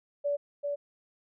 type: tone with echo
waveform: sine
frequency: 575 Hz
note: D5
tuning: 37 cents flat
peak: -26 dBFS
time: 0.24-0.37 s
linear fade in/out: 20 ms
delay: 390 ms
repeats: 1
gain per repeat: -3 dB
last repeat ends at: 0.76 s
effects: none